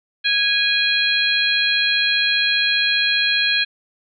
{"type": "harmonic tone", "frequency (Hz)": 825, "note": "G#5", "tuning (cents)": -12, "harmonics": [2, 3, 4, 5], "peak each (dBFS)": [-21, -21, -21, -21], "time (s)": [0.24, 3.65], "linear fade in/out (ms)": 20, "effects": []}